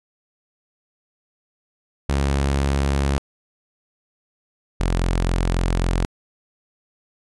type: tone pair in turn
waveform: sawtooth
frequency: 69.3 / 43.66 Hz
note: C#2 / F1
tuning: 0 / 0 cents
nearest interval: minor sixth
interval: 800 cents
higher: first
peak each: -14 dBFS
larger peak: neither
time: 2.09-3.18 / 4.8-6.05 s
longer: second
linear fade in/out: 0 ms
effects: resampled to 24000 Hz